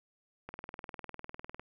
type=click train; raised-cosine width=0.5 ms; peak=-27 dBFS; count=23; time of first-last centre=0.49-1.596 s; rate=19.9 Hz; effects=none